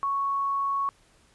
sine tone, 1108.7 Hz, C#6, in tune, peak -24 dBFS, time 0.03-0.89 s, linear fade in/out 0 ms, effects pink hiss -61 dBFS RMS until 1.34 s + resampled to 24000 Hz

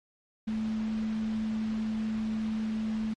sine tone in noise, 218.8 Hz, A3, 9 cents flat, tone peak -28 dBFS, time 0.47-3.14 s, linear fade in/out 10 ms, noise pink, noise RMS -45 dBFS, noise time 0.47-3.14 s, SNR +14 dB, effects low-pass 4000 Hz 12 dB/octave + MP3 48 kbps

